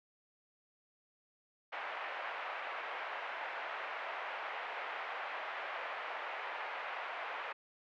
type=band-pass noise; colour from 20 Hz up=pink; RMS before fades=-42 dBFS; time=1.72-7.53 s; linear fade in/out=10 ms; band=630 to 2500 Hz; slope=24 dB/octave; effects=none